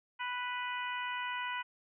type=harmonic tone; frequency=493.9 Hz; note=B4; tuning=in tune; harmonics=2 / 3 / 4 / 5 / 6; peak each=-38 / -41 / -42 / -44 / -45 dBFS; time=0.19-1.63 s; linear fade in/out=20 ms; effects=none

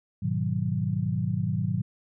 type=chord; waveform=sine; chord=G# minor seventh; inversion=none; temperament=equal; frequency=103.83 / 123.47 / 155.56 / 185 Hz; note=G#2 / B2 / D#3 / F#3; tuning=0 / 0 / 0 / 0 cents; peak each=-30 dBFS; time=0.22-1.82 s; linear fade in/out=10 ms; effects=none

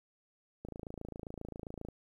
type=click train; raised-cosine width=2 ms; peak=-29 dBFS; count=35; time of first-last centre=0.65-1.886 s; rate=27.5 Hz; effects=11-bit

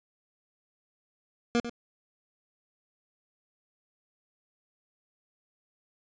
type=tone with echo; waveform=25% pulse; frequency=237.2 Hz; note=A#3; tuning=30 cents sharp; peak=-19 dBFS; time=1.55-1.6 s; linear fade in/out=0 ms; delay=96 ms; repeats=1; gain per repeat=-11 dB; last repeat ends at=1.696 s; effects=resampled to 16000 Hz

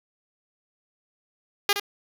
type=tone with echo; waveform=5% pulse; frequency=406.2 Hz; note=G#4; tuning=38 cents flat; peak=-7 dBFS; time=1.69-1.73 s; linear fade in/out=2 ms; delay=68 ms; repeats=1; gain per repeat=-8 dB; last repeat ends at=1.798 s; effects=none

